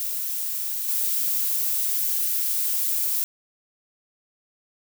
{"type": "noise with level steps", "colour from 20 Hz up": "violet", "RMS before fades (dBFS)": [-28, -24], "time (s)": [0, 3.24], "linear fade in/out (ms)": 0, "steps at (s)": 0.88, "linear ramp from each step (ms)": 5, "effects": []}